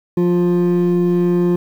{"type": "tone pair together", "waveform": "triangle", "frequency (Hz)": [176, 351.7], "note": ["F3", "F4"], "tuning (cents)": [14, 12], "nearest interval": "octave", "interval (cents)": 1198, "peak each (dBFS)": -12, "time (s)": [0.17, 1.56], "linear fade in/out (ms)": 5, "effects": ["tanh soft clip ceiling -7 dBFS", "8-bit"]}